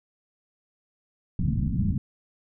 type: low-pass noise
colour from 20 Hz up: white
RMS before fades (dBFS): -25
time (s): 1.39-1.98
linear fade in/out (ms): 2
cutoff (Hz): 230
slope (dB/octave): 48
effects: none